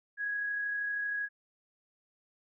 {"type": "tone with amplitude modulation", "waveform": "sine", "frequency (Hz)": 1661.2, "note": "G#6", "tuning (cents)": 0, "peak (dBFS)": -30, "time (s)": [0.17, 1.29], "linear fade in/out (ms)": 50, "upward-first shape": "sine", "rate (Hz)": 32.8, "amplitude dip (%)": 25, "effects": []}